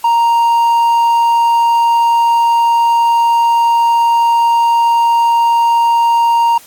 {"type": "tone", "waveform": "triangle", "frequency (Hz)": 932.3, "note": "A#5", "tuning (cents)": 0, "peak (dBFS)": -6, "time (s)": [0.04, 6.58], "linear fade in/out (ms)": 5, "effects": ["white hiss -40 dBFS RMS until 6.66 s", "AAC 64 kbps"]}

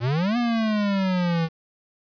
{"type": "exponential two-way sweep", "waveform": "square", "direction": "up then down", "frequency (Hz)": [112.6, 243.8, 160.7], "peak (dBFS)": -21, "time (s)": [0, 1.49], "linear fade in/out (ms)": 50, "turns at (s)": 0.37, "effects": ["resampled to 11025 Hz", "8-bit"]}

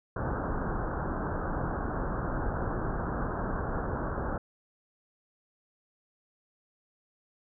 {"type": "low-pass noise", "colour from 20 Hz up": "pink", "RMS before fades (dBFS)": -32, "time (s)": [0.16, 4.38], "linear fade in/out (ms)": 5, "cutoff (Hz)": 1600, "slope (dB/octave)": 96, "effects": []}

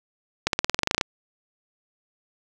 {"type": "accelerating click train", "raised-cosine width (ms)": 0.2, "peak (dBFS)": -3, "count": 13, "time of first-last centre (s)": [0.47, 1.012], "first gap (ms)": 62, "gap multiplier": 0.94, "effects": []}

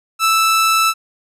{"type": "tone", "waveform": "sawtooth", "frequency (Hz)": 1318.5, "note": "E6", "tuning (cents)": 0, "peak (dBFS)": -8, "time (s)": [0.19, 0.94], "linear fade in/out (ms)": 50, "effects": ["resampled to 32000 Hz"]}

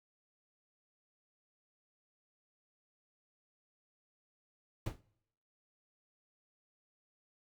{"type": "noise with exponential decay", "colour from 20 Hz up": "brown", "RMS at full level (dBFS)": -32, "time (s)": [4.86, 5.01], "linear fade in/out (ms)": 5, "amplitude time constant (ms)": 31, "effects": ["noise-tail reverb RT60 0.8 s tail -24 dB re dry"]}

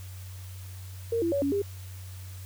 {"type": "tone with pitch steps", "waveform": "sine", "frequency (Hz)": [461.2, 336.7, 562, 280, 401.9], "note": ["A#4", "E4", "C#5", "C#4", "G4"], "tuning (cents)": [-19, 37, 24, 18, 43], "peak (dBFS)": -24, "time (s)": [1.12, 1.62], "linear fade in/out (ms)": 5, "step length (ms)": 100, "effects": ["added 93 Hz sine -39 dBFS peak until 2.45 s", "white hiss -51 dBFS RMS until 2.45 s"]}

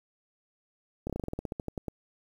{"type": "slowing click train", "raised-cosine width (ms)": 2, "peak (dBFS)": -20, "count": 15, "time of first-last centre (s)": [1.07, 1.883], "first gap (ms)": 27, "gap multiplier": 1.11, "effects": ["9-bit"]}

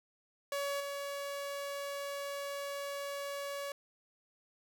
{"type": "tone with level steps", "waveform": "sawtooth", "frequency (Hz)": 564, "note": "C#5", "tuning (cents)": 30, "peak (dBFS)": [-30, -34], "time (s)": [0.52, 3.72], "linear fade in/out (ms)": 2, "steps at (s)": 0.8, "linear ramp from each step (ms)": 5, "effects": []}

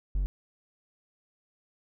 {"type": "tone", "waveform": "triangle", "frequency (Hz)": 47.21, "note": "F#1", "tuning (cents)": 36, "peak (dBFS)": -23, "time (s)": [0.15, 0.26], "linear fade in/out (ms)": 0, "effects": []}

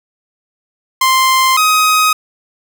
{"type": "tone pair in turn", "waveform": "sawtooth", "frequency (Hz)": [1046.5, 1257.9], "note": ["C6", "D#6"], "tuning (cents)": [0, 19], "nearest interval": "minor third", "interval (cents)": 319, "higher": "second", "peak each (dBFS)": -5, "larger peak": "neither", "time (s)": [[1.01, 1.57], [1.57, 2.13]], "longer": "neither", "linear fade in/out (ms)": 5, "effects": []}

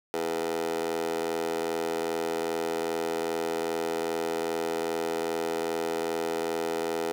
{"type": "tone with high-pass filter", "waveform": "15% pulse", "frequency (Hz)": 82.5, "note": "E2", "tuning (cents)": 2, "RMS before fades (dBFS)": -30, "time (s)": [0.14, 7.12], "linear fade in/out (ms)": 0, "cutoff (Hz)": 470, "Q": 7.5, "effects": []}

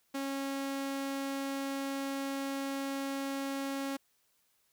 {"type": "tone", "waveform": "sawtooth", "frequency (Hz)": 274.1, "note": "C#4", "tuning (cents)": -19, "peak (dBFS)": -30, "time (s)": [0.14, 3.97], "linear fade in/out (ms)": 10, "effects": ["white hiss -73 dBFS RMS until 4.72 s"]}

